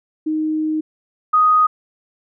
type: tone pair in turn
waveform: sine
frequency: 311.1 / 1246.7 Hz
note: D#4 / D#6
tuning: 0 / +3 cents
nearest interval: 2 octaves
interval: 2403 cents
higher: second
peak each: -17 / -10 dBFS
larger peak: second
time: 0.26-0.81 / 1.33-1.67 s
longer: first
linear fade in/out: 10 ms
effects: none